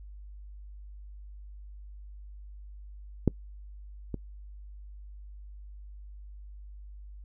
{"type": "clicks", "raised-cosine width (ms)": 3, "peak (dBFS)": [-8, -20], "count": 2, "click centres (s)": [3.277, 4.143], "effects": ["noise-tail reverb RT60 0.1 s tail -24 dB re dry", "added 50 Hz sine -43 dBFS peak until 7.24 s"]}